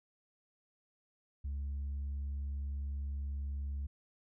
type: tone with tanh clipping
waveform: sine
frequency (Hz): 70.1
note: C#2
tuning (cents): +20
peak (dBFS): -36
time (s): 1.44-3.87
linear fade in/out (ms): 10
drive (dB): 1
effects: none